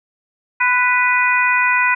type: harmonic tone with a mistuned harmonic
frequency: 494.1 Hz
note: B4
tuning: 1 cent sharp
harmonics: 2 / 3 / 4 / 5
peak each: -18 / -18 / -18 / -18 dBFS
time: 0.6-1.95 s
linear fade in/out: 10 ms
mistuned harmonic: 2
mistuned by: +19 cents
effects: none